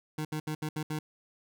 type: tone bursts at uneven times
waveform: 25% pulse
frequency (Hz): 153.8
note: D#3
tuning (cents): -20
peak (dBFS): -28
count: 6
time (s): 0.18-0.25 / 0.32-0.4 / 0.47-0.55 / 0.62-0.69 / 0.76-0.83 / 0.9-0.99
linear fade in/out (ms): 5
effects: none